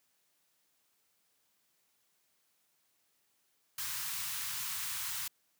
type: band-stop noise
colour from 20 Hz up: white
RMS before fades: -38 dBFS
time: 3.78-5.28 s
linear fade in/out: 5 ms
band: 160 to 910 Hz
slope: 48 dB/octave
effects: white hiss -75 dBFS RMS until 5.59 s + high-pass 100 Hz 12 dB/octave